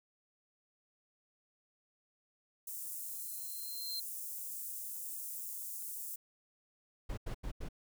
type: high-pass noise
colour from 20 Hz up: white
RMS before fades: -43 dBFS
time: 2.67-6.16 s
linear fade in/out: 5 ms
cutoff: 7700 Hz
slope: 24 dB/octave
type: tone with exponential growth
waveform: sine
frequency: 4143 Hz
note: C8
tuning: 18 cents flat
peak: -36 dBFS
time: 2.98-4 s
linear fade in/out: 5 ms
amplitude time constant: 220 ms
type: noise bursts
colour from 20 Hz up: brown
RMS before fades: -39 dBFS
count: 4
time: 7.09-7.688 s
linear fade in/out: 10 ms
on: 85 ms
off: 86 ms
effects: none